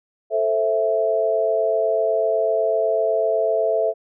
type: chord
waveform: sine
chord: A minor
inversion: none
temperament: just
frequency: 440 / 528 / 660 Hz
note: A4 / C5 / E5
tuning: 0 / +16 / +2 cents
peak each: -22 / -25 / -19 dBFS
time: 0.3-3.94 s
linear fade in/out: 50 ms
effects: none